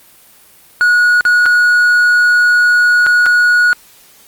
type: tone with dropouts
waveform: triangle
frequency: 1455 Hz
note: F#6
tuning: 29 cents flat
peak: -5 dBFS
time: 0.81-3.73 s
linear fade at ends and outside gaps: 0 ms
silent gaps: 1.209-1.252 / 1.457-1.462 / 3.063-3.067 / 3.259-3.264 s
effects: white hiss -44 dBFS RMS until 4.27 s + Opus 32 kbps